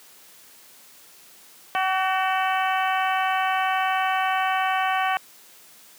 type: harmonic tone with a mistuned harmonic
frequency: 378.5 Hz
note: F#4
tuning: 39 cents sharp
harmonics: 2 / 3 / 4 / 5 / 6 / 7 / 8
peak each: -23 / -27 / -29 / -31 / -33 / -34 / -35 dBFS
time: 1.75-5.17 s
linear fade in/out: 0 ms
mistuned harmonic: 5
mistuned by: -48 cents
effects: white hiss -50 dBFS RMS until 5.98 s + high-pass 150 Hz 12 dB/octave